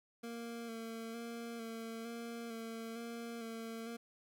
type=tone with vibrato; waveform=25% pulse; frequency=229.9 Hz; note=A#3; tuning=24 cents flat; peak=-39 dBFS; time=0.23-3.97 s; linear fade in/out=10 ms; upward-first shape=square; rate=1.1 Hz; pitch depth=23 cents each way; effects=none